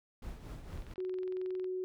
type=noise with tremolo; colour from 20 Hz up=brown; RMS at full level=-42 dBFS; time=0.22-0.94 s; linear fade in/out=5 ms; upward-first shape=triangle; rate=4.3 Hz; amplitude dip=60%
type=click train; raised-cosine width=0.3 ms; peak=-39 dBFS; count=21; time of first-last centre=0.73-1.643 s; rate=21.9 Hz
type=tone; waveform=sine; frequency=370 Hz; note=F#4; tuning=in tune; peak=-34 dBFS; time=0.98-1.84 s; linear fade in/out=0 ms
effects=none